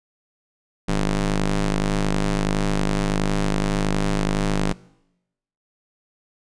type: ring-modulated tone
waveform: sawtooth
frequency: 101.6 Hz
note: G#2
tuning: 38 cents flat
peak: -12 dBFS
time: 0.88-4.73 s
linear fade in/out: 10 ms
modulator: 76.9 Hz
effects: noise-tail reverb RT60 0.9 s tail -22 dB re dry + resampled to 22050 Hz